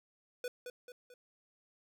square tone with echo, 493.9 Hz, B4, in tune, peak -37 dBFS, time 0.44-0.48 s, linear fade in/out 2 ms, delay 220 ms, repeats 3, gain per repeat -6 dB, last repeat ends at 1.14 s, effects none

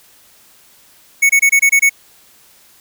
square tone bursts, 2217 Hz, C#7, in tune, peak -8 dBFS, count 7, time 1.22-1.895 s, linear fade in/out 10 ms, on 75 ms, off 25 ms, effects white hiss -48 dBFS RMS until 2.8 s

